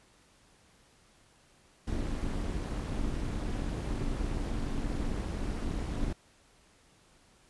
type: noise with amplitude modulation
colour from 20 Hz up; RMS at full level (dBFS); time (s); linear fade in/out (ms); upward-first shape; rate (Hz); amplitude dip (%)
brown; -30; 1.87-6.13; 5; sine; 256; 70
effects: pink hiss -63 dBFS RMS until 7.49 s + resampled to 24000 Hz